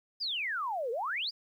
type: exponential two-way sweep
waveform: sine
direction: down then up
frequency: 5120 to 440 to 5120 Hz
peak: -31 dBFS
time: 0.2-1.31 s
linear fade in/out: 20 ms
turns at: 0.91 s
effects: 11-bit